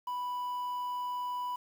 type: tone with quantisation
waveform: triangle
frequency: 987.8 Hz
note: B5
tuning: in tune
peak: -31 dBFS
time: 0.07-1.56 s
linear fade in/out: 5 ms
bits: 9
effects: none